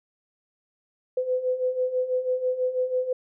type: beating tone pair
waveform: sine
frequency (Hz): 503 / 509.1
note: B4 / C5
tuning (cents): +32 / -47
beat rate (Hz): 6.1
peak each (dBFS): -29 / -24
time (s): 1.17-3.13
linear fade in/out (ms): 5
effects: none